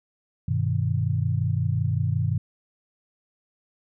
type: chord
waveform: sine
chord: G augmented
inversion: none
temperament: equal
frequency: 98 / 123.47 / 155.56 Hz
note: G2 / B2 / D#3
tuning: 0 / 0 / 0 cents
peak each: -25 / -25 / -27 dBFS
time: 0.48-2.38 s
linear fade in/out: 5 ms
effects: none